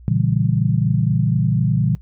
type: chord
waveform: sine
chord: A# diminished seventh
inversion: none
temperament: equal with one note detuned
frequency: 116.54 / 140.53 / 164.81 / 196 Hz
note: A#2 / C#3 / E3 / G3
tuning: 0 / +24 / 0 / 0 cents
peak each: -19 / -19 / -20 / -24 dBFS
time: 0.08-1.95 s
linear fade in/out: 0 ms
effects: noise-tail reverb RT60 0.1 s tail -21 dB re dry + added 60 Hz sine -39 dBFS peak until 2.01 s